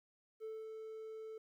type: tone with ADSR envelope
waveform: triangle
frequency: 440 Hz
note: A4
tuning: in tune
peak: -39 dBFS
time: 0.4-1.38 s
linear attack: 41 ms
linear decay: 210 ms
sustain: -4 dB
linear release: 4 ms
effects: tanh soft clip ceiling -37 dBFS + 13-bit